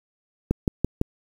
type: click train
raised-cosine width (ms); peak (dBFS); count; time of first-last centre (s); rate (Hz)
3; -7; 4; 0.51-1.014; 5.95
effects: 7-bit